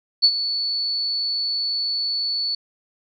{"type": "tone with ADSR envelope", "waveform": "sine", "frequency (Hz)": 4446, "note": "C#8", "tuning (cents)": 4, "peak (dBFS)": -9, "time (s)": [0.22, 2.55], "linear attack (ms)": 24, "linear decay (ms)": 60, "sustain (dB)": -12, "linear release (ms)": 4, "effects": []}